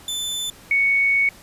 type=tone pair in turn; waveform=sawtooth / sine; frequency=3520 / 2223 Hz; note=A7 / C#7; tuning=0 / +4 cents; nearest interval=minor sixth; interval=796 cents; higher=first; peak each=-21 / -15 dBFS; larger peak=second; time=0.08-0.5 / 0.71-1.29 s; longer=second; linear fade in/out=2 ms; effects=pink hiss -46 dBFS RMS until 1.42 s + resampled to 32000 Hz